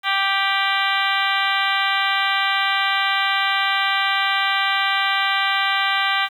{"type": "harmonic tone with a mistuned harmonic", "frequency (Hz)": 392, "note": "G4", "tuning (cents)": 0, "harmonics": [2, 3, 4, 5, 6, 7, 8, 9, 10], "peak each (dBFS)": [-25, -24, -24, -25, -26, -30, -27, -29, -30], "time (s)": [0.03, 6.29], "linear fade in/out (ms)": 50, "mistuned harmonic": 7, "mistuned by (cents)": 44, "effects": ["8-bit"]}